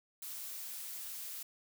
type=noise; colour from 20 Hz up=blue; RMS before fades=-44 dBFS; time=0.22-1.43 s; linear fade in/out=5 ms; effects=none